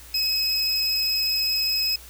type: tone pair together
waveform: square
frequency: 2561 / 5095 Hz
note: D#7 / D#8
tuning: +49 / +40 cents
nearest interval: octave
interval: 1191 cents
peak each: -31 / -22 dBFS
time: 0.14-1.96 s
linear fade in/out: 5 ms
effects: added 60 Hz sine -46 dBFS peak until 2.09 s + white hiss -46 dBFS RMS until 2.09 s